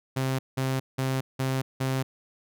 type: tone bursts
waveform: sawtooth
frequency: 132.1 Hz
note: C3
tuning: 17 cents sharp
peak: -21 dBFS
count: 5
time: 0.16-2.03 s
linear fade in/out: 10 ms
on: 230 ms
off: 180 ms
effects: none